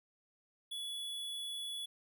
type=tone; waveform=square; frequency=3409 Hz; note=G#7; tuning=45 cents sharp; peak=-40 dBFS; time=0.71-1.86 s; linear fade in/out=10 ms; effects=none